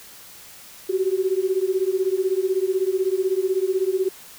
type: beating tone pair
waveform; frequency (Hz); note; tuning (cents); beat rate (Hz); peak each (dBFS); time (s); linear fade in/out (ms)
sine; 370 / 386; F#4 / G4; 0 / -27; 16; -22; 0.89-4.09; 10
effects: white hiss -44 dBFS RMS until 4.38 s

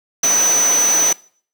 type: tone in noise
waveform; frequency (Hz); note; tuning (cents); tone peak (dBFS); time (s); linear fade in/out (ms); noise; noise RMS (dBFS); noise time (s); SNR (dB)
sine; 6000; F#8; +23; -12; 0.23-1.13; 5; pink; -21; 0.23-1.13; +6
effects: noise-tail reverb RT60 0.5 s tail -22 dB re dry + high-pass 400 Hz 12 dB/octave

